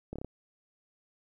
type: slowing click train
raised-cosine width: 2 ms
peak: -25 dBFS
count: 5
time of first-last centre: 0.13-0.246 s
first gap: 27 ms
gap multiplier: 1.05
effects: 11-bit